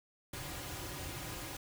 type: noise with comb filter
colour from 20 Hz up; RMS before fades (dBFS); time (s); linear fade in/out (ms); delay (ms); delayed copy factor
pink; -43; 0.33-1.57; 5; 4.5; -0.7
effects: none